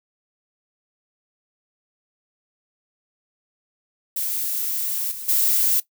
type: noise with level steps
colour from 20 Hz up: violet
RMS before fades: -25 / -33 / -19 dBFS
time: 4.16-5.8 s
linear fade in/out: 5 ms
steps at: 5.11 / 5.28 s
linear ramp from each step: 10 ms
effects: noise-tail reverb RT60 0.1 s tail -17 dB re dry